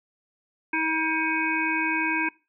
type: harmonic tone with a mistuned harmonic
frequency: 319.2 Hz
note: D#4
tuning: 44 cents sharp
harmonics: 1 / 3 / 5 / 7 / 8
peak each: -29 / -29 / -29 / -29 / -29 dBFS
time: 0.73-2.29 s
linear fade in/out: 5 ms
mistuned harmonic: 8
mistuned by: -31 cents
effects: noise-tail reverb RT60 0.3 s tail -22 dB re dry